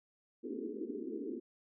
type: band-pass noise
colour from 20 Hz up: white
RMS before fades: -41 dBFS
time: 0.43-1.4 s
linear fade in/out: 20 ms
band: 220 to 440 Hz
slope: 96 dB/octave
effects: none